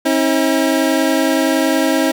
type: tone pair together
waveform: 25% pulse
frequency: 269.3 / 320 Hz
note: C#4 / D#4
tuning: -50 / +49 cents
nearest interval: minor third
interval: 299 cents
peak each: -12 dBFS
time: 0.05-2.12 s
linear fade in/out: 10 ms
effects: none